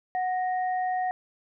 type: tone pair together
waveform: sine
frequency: 737 / 1864.7 Hz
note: F#5 / A#6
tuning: -7 / 0 cents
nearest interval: octave + major third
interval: 1607 cents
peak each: -25 / -37 dBFS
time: 0.15-1.11 s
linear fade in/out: 0 ms
effects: none